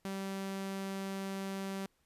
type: tone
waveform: sawtooth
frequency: 194.1 Hz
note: G3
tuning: 17 cents flat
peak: -33 dBFS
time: 0.05-1.86 s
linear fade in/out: 0 ms
effects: pink hiss -75 dBFS RMS until 2.05 s + resampled to 32000 Hz